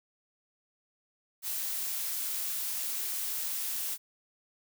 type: noise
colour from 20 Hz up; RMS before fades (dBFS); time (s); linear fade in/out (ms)
blue; -34; 1.42-3.98; 50
effects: none